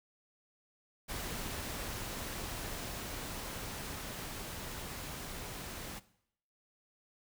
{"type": "noise with level ramp", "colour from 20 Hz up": "pink", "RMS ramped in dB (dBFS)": [-40, -44], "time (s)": [1.08, 6], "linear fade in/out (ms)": 20, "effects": ["noise-tail reverb RT60 0.7 s tail -18 dB re dry"]}